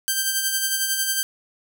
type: tone with tremolo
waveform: 5% pulse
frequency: 1568 Hz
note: G6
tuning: in tune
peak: -8 dBFS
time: 0.08-1.23 s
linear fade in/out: 0 ms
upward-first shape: sine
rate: 11 Hz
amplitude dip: 45%
effects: none